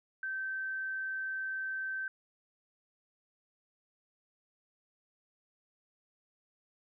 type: tone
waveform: sine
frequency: 1549 Hz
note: G6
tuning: 21 cents flat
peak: -34 dBFS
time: 0.23-2.08 s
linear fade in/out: 2 ms
effects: none